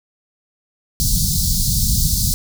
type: band-stop noise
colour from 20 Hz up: pink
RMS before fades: -17 dBFS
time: 1-2.34 s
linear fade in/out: 0 ms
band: 200 to 4200 Hz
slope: 48 dB/octave
effects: none